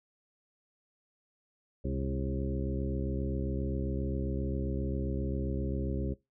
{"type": "harmonic tone with a mistuned harmonic", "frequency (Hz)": 67.5, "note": "C#2", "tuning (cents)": -45, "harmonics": [1, 2, 3, 4, 5, 6, 8], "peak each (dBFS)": [-34, -37, -39, -40, -41, -42, -43], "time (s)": [1.84, 6.14], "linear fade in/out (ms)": 10, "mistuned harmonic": 2, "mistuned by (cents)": -67, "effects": ["noise-tail reverb RT60 0.2 s tail -20 dB re dry"]}